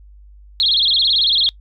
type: tone with vibrato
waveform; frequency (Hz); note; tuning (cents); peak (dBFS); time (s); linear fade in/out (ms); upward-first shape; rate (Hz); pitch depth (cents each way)
sine; 3729; A#7; 0; -12; 0.6-1.49; 0; sine; 18; 260
effects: noise-tail reverb RT60 0.1 s tail -24 dB re dry + added 50 Hz sine -40 dBFS peak until 1.6 s